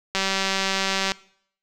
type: click train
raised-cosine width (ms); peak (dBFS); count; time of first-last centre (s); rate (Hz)
0.2; -6; 188; 0.15-1.119; 193
effects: noise-tail reverb RT60 0.6 s tail -20 dB re dry